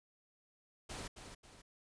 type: noise with echo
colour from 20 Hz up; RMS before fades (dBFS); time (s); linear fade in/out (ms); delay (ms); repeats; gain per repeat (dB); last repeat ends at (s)
pink; -45; 0.89-1.08; 10; 270; 2; -7; 1.62
effects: resampled to 22050 Hz

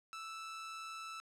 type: tone with amplitude modulation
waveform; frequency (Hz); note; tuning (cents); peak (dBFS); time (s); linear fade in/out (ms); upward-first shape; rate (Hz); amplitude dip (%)
sawtooth; 1318.5; E6; 0; -39; 0.13-1.2; 0; sine; 160; 30
effects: low-pass 8000 Hz 12 dB/octave

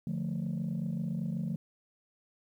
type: chord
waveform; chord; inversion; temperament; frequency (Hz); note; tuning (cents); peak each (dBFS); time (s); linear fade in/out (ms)
sine; D minor; none; equal; 146.83 / 174.61 / 220; D3 / F3 / A3; 0 / 0 / 0; -35 / -33 / -35; 0.07-1.56; 2
effects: tanh soft clip ceiling -27 dBFS + 11-bit

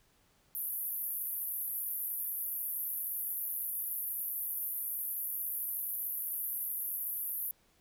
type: band-pass noise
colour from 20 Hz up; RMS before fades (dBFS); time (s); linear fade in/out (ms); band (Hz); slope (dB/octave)
pink; -37; 0.55-7.51; 0; 11000 to 15000; 96
effects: pink hiss -69 dBFS RMS until 7.8 s

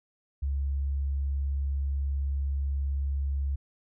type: tone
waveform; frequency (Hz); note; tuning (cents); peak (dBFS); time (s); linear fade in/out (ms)
sine; 69.3; C#2; 0; -26; 0.42-3.56; 10
effects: none

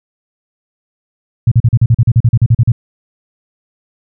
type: tone bursts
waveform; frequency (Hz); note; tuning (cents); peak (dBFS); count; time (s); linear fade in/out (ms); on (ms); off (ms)
sine; 116.54; A#2; 0; -4; 15; 1.47-2.72; 5; 46; 40
effects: none

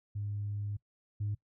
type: tone pair in turn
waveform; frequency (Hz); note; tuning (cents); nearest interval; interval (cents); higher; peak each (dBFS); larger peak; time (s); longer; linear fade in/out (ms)
sine; 102.7 / 103.53; G#2 / G#2; -19 / -5; unison; 14; second; -33 / -30; second; 0.15-0.77 / 1.2-1.35; first; 10
effects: noise-tail reverb RT60 0.1 s tail -21 dB re dry + tanh soft clip ceiling -28 dBFS

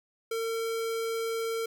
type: tone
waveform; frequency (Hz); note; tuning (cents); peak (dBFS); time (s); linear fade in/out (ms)
square; 454.1; A#4; -45; -30; 0.31-1.66; 5
effects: none

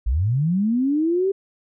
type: linear sweep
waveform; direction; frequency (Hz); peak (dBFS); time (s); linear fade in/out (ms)
sine; up; 49 to 397.5; -17; 0.06-1.32; 10
effects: none

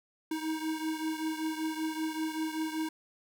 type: beating tone pair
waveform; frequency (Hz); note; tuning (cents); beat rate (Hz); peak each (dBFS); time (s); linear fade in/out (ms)
square; 314.7 / 319.9; D#4 / D#4; +20 / +48; 5.2; -34 / -38; 0.31-2.89; 5
effects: none

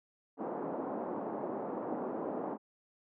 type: band-pass noise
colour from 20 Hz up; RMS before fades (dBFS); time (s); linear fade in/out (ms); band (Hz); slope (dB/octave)
pink; -38; 0.37-2.58; 50; 230 to 920; 24
effects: none

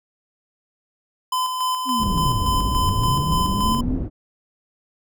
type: tone with tremolo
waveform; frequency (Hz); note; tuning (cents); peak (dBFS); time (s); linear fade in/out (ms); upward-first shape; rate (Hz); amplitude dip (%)
square; 1018; C6; -48; -20; 1.32-3.81; 5; square; 3.5; 40
type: linear two-way sweep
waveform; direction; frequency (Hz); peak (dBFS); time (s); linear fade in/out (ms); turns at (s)
sine; down then up; 271.9 to 41.2 to 271.9; -23; 1.85-4.01; 50; 2.57
type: low-pass noise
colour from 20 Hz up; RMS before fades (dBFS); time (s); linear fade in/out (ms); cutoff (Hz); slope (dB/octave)
pink; -24; 1.98-4.1; 50; 270; 12
effects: none

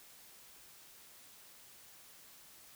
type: silence
effects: white hiss -58 dBFS RMS until 2.75 s

